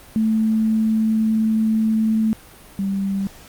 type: tone pair in turn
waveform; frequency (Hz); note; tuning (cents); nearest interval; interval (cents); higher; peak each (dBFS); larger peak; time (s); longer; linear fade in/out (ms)
sine; 220 / 196; A3 / G3; 0 / 0; major second; 200; first; -15 / -19; first; 0.16-2.33 / 2.79-3.27; first; 0
effects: pink hiss -44 dBFS RMS until 3.48 s + Opus 32 kbps